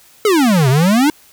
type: exponential two-way sweep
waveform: square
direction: down then up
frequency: 447 to 125.2 to 315.7 Hz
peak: -10 dBFS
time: 0.25-1.1 s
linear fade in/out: 2 ms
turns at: 0.69 s
effects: white hiss -47 dBFS RMS until 1.32 s